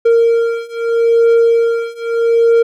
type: beating tone pair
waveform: triangle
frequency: 462.4 / 463.19 Hz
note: A#4 / A#4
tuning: -14 / -11 cents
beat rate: 0.79 Hz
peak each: -11 / -10 dBFS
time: 0.05-2.63 s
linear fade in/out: 10 ms
effects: none